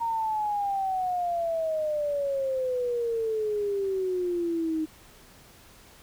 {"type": "exponential sweep", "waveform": "sine", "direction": "down", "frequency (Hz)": [932.3, 311.1], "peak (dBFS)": -25, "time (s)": [0, 4.86], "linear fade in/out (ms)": 20, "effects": ["pink hiss -53 dBFS RMS until 6.02 s"]}